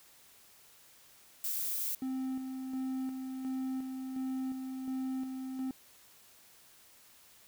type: noise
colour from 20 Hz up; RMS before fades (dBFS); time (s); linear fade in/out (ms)
violet; -35; 1.44-1.95; 2
type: tone with tremolo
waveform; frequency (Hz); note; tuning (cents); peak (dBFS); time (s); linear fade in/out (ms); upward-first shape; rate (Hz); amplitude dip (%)
triangle; 261.6; C4; 0; -31; 2.02-5.71; 2; square; 1.4; 40
effects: white hiss -60 dBFS RMS until 7.47 s